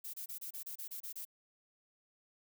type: noise bursts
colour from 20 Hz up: violet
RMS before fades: -44 dBFS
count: 10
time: 0.04-1.252 s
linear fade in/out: 10 ms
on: 96 ms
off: 28 ms
effects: none